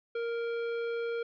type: tone with hard clipping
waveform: sine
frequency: 466.2 Hz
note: A#4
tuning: in tune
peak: -33 dBFS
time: 0.15-1.23 s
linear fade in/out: 5 ms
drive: 12 dB
effects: resampled to 11025 Hz